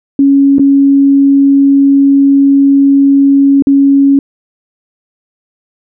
sine tone with dropouts, 277.2 Hz, C#4, in tune, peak -3 dBFS, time 0.19-4.19 s, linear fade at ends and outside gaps 2 ms, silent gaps 0.584-0.594 / 3.623-3.67 s, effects none

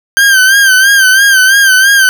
40% pulse tone with vibrato, 1568 Hz, G6, in tune, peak -3 dBFS, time 0.17-2.09 s, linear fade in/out 0 ms, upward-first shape sine, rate 3 Hz, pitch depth 70 cents each way, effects none

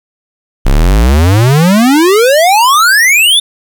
square exponential sweep, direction up, 30.63 to 3625 Hz, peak -5 dBFS, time 0.65-3.4 s, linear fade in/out 10 ms, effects 7-bit

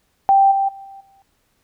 sine tone with level steps, 784 Hz, G5, in tune, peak -9 / -15 / -34 / -36 / -50 dBFS, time 0.29-1.22 s, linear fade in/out 0 ms, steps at 0.51 / 0.68 / 0.84 / 1 s, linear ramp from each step 10 ms, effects pink hiss -65 dBFS RMS until 1.63 s

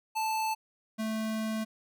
square tone pair in turn, 878 / 219.5 Hz, A5 / A3, -4 / -4 cents, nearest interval 2 octaves, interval 2400 cents, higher first, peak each -29 / -31 dBFS, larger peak first, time 0.15-0.55 / 0.98-1.65 s, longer second, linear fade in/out 20 ms, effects none

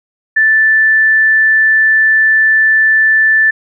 sine tone, 1760 Hz, A6, in tune, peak -6 dBFS, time 0.36-3.51 s, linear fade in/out 10 ms, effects none

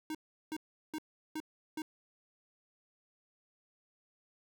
square tone bursts, 311.1 Hz, D#4, in tune, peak -37 dBFS, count 5, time 0.1-1.82 s, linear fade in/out 2 ms, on 48 ms, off 370 ms, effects none

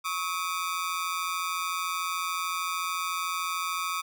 sawtooth ring-modulated tone, 1194 Hz, D6, 28 cents sharp, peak -22 dBFS, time 0.04-4.02 s, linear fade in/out 20 ms, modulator 86.8 Hz, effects none

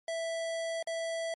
square tone with dropouts, 659.3 Hz, E5, in tune, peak -33 dBFS, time 0.08-1.34 s, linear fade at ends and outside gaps 2 ms, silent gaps 0.827-0.872 s, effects MP3 48 kbps

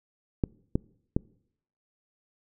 clicks, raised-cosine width 3 ms, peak -11 dBFS, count 3, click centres 0.438 / 0.755 / 1.165 s, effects noise-tail reverb RT60 0.7 s tail -25 dB re dry

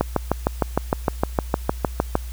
click train, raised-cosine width 1 ms, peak -3 dBFS, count 15, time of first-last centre 0.01-2.154 s, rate 6.53 Hz, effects added 60 Hz sine -29 dBFS peak until 2.32 s + white hiss -45 dBFS RMS until 2.32 s

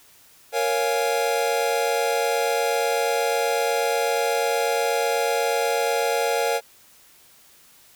square chord, Bb minor seventh, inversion none, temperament equal, 466.2 / 554.4 / 698.5 / 830.6 Hz, Bb4 / Db5 / F5 / Ab5, 0 / 0 / 0 / 0 cents, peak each -25 / -27 / -28 / -28 dBFS, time 0.52-6.61 s, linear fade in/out 50 ms, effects white hiss -53 dBFS RMS until 7.95 s

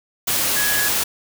sine tone in noise, 1676 Hz, G#6, 15 cents sharp, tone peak -22 dBFS, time 0.56-0.89 s, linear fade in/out 10 ms, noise white, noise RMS -20 dBFS, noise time 0.27-1.04 s, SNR -5 dB, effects none

